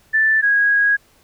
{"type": "tone pair in turn", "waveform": "sine", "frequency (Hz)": [1762, 1649.2], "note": ["A6", "G#6"], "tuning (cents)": [2, -13], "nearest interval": "minor second", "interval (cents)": 115, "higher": "first", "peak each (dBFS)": -12, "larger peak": "neither", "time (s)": [[0.13, 0.42], [0.42, 0.97]], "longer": "second", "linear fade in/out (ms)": 20, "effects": ["pink hiss -55 dBFS RMS until 1.23 s"]}